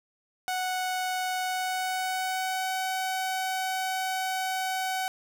sawtooth tone with pitch glide, 740 to 753.4 Hz, F#5 to F#5, 0 to +31 cents, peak -24 dBFS, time 0.48-5.08 s, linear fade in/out 0 ms, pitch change +31 cents, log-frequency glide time 1.44-2.74 s, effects none

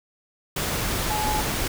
sine tone in noise, 850 Hz, G#5, 40 cents sharp, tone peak -25 dBFS, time 1.1-1.41 s, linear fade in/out 5 ms, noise pink, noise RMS -26 dBFS, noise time 0.56-1.68 s, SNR -2 dB, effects none

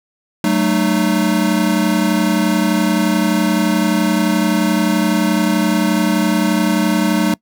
square tone cluster, 189.2 / 220.8 / 304.2 Hz, F#3 / A3 / D#4, +39 / +6 / -39 cents, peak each -18 dBFS, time 0.44-7.34 s, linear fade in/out 2 ms, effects noise-tail reverb RT60 0.1 s tail -24 dB re dry

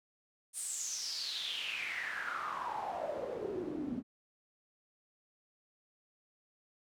pink noise with band-pass filter sweep, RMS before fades -39 dBFS, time 0.53-4.03 s, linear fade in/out 50 ms, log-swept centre 9300 to 230 Hz, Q 7.3, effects none

